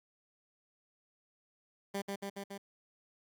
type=tone with echo; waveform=15% pulse; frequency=198.6 Hz; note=G3; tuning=23 cents sharp; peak=-28 dBFS; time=1.94-2.02 s; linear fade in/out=10 ms; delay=140 ms; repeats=4; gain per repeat=-2 dB; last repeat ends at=2.58 s; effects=Opus 48 kbps